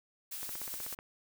blue noise with tremolo, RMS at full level -40 dBFS, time 0.31-0.95 s, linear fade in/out 10 ms, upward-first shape sine, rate 10 Hz, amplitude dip 25%
click train, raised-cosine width 0.5 ms, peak -30 dBFS, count 10, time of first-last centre 0.43-0.989 s, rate 16.1 Hz
effects none

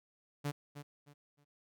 sawtooth tone with echo, 144.9 Hz, D3, 23 cents flat, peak -30 dBFS, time 0.44-0.52 s, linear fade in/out 20 ms, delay 310 ms, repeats 3, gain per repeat -11 dB, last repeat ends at 1.45 s, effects none

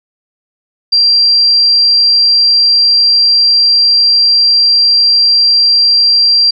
sine tone, 4733 Hz, D8, 13 cents sharp, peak -5 dBFS, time 0.92-6.51 s, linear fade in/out 10 ms, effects none

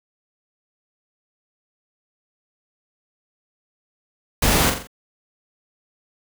pink noise with echo, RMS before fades -18 dBFS, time 4.42-4.7 s, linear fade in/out 5 ms, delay 43 ms, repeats 4, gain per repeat -6 dB, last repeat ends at 4.872 s, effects none

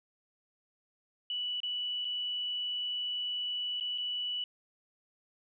sine tone with dropouts, 2957 Hz, F#7, 2 cents flat, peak -32 dBFS, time 1.3-4.44 s, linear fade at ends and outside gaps 2 ms, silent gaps 1.603-1.632 / 2.047-2.051 / 3.8-3.808 / 3.978-3.982 s, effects none

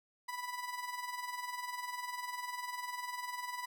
30% pulse tone with tremolo, 987.8 Hz, B5, in tune, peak -34 dBFS, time 0.28-3.66 s, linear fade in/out 10 ms, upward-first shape sine, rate 20 Hz, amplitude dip 60%, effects none

